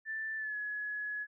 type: tone with pitch glide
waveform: sine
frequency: 1766 to 1691.1 Hz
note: A6 to G#6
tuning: +6 to +31 cents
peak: -35 dBFS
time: 0.05-1.27 s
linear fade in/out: 50 ms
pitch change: -75 cents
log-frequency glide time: 0.37-0.56 s
effects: none